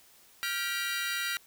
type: chord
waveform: 25% pulse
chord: G dominant seventh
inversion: third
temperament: equal with one note detuned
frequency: 1396.9 / 1568 / 1934.9 / 2349 Hz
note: F6 / G6 / B6 / D7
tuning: 0 / 0 / -36 / 0 cents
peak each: -31 / -35 / -31 / -35 dBFS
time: 0.43-1.37 s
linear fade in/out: 0 ms
effects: white hiss -59 dBFS RMS until 1.46 s